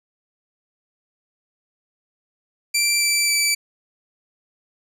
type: tone with pitch steps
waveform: 15% pulse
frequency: 2349 / 2333 / 2317 Hz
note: D7 / D7 / D7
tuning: 0 / -12 / -24 cents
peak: -10 dBFS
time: 2.74-3.55 s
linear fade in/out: 10 ms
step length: 270 ms
effects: none